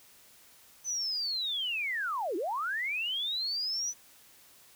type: linear two-way sweep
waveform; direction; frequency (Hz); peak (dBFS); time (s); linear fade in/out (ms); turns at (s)
sine; down then up; 6140 to 311.1 to 6040; -30; 0.84-3.94; 50; 2.36
effects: white hiss -58 dBFS RMS until 4.75 s